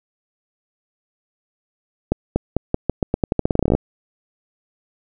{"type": "accelerating click train", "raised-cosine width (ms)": 2, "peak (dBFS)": -3, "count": 21, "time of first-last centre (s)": [2.12, 3.75], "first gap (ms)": 240, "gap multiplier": 0.86, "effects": []}